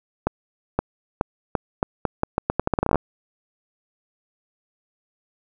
accelerating click train, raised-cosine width 1 ms, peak -5 dBFS, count 20, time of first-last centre 0.27-2.957 s, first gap 520 ms, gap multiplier 0.81, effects none

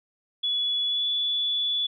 sine tone with pitch glide, 3407 to 3439 Hz, G#7 to A7, +44 to -40 cents, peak -23 dBFS, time 0.43-1.87 s, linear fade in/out 10 ms, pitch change +16 cents, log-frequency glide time 0.85-1.07 s, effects none

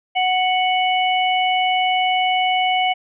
harmonic tone, 740 Hz, F#5, in tune, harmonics 1 / 3 / 4, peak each -17 / -22 / -23 dBFS, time 0.15-2.94 s, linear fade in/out 20 ms, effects none

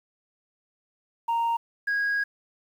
sine tone pair in turn, 928 / 1644.8 Hz, A#5 / G#6, -8 / -17 cents, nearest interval minor seventh, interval 991 cents, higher second, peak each -20 / -21 dBFS, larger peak first, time 1.28-1.57 / 1.87-2.24 s, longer second, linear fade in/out 10 ms, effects tanh soft clip ceiling -21 dBFS + 9-bit

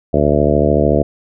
harmonic tone with a mistuned harmonic, 73.42 Hz, D2, in tune, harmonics 1 / 2 / 3 / 4 / 5 / 6 / 7 / 8 / 9, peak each -19 / -19 / -19 / -19 / -19 / -19 / -19 / -19 / -19 dBFS, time 0.13-1.03 s, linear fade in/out 10 ms, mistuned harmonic 1, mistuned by +21 cents, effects none

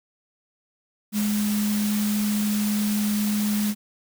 sine tone in noise, 209.1 Hz, G#3, 12 cents sharp, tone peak -21 dBFS, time 1.12-3.75 s, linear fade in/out 50 ms, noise white, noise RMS -32 dBFS, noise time 1.12-3.75 s, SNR +8 dB, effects none

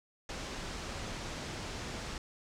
pink low-pass noise, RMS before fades -41 dBFS, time 0.29-2.18 s, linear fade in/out 2 ms, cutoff 7300 Hz, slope 24 dB/octave, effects none

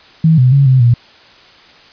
sine tone with pitch steps, 160.9 / 126.9 / 139.1 / 130.3 / 119.7 Hz, E3 / B2 / C#3 / C3 / A#2, -42 / +47 / +6 / -7 / +46 cents, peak -5 dBFS, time 0.24-0.94 s, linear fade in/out 5 ms, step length 140 ms, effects white hiss -42 dBFS RMS until 1.92 s + resampled to 11025 Hz

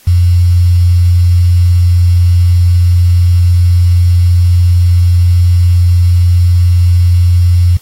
sine tone with quantisation, 88.1 Hz, F2, 16 cents sharp, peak -4 dBFS, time 0.07-7.77 s, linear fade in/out 5 ms, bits 5, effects white hiss -43 dBFS RMS until 7.81 s + AAC 48 kbps

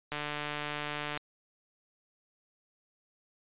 click train, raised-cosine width 0.3 ms, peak -19 dBFS, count 157, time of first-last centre 0.12-1.174 s, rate 148 Hz, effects resampled to 8000 Hz

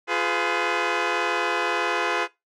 10% pulse chord, F diminished, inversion none, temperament just, 349.2 / 419.1 / 502.9 Hz, F4 / Ab4 / Cb5, 0 / +16 / +31 cents, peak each -18 dBFS, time 0.07-2.28 s, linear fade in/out 50 ms, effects noise-tail reverb RT60 0.2 s tail -20 dB re dry + low-pass 4000 Hz 12 dB/octave

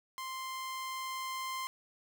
sawtooth tone with level ramp, 1046.5 Hz, C6, in tune, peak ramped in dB -35 to -32 dBFS, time 0.18-1.67 s, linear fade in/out 0 ms, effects none

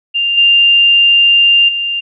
sine tone with level steps, 2794 Hz, F7, in tune, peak -11 / -5 / -14 dBFS, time 0.14-2.01 s, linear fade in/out 20 ms, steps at 0.37 / 1.68 s, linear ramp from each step 10 ms, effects none

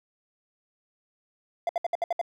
triangle tone bursts, 687 Hz, F5, 29 cents flat, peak -21 dBFS, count 7, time 1.67-2.214 s, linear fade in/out 2 ms, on 22 ms, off 65 ms, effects none

